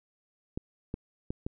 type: clicks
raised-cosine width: 3 ms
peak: -20 dBFS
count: 4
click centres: 0.575 / 0.941 / 1.305 / 1.465 s
effects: none